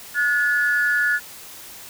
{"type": "tone pair together", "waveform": "sine", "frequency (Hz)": [1448, 1718.5], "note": ["F#6", "A6"], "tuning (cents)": [-38, -41], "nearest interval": "minor third", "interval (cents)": 297, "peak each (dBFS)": -19, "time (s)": [0.14, 1.2], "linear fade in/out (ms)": 50, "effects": ["tanh soft clip ceiling -9 dBFS", "white hiss -40 dBFS RMS until 1.89 s"]}